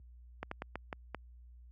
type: slowing click train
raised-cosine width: 0.5 ms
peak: -23 dBFS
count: 6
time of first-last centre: 0.43-1.147 s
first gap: 84 ms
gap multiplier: 1.27
effects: added 60 Hz sine -43 dBFS peak until 1.71 s + high-pass 100 Hz 12 dB/octave